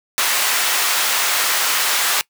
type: high-pass noise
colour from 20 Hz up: pink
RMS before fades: -18 dBFS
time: 0.18-2.21 s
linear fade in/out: 0 ms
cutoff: 1100 Hz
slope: 12 dB/octave
effects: noise-tail reverb RT60 0.1 s tail -22 dB re dry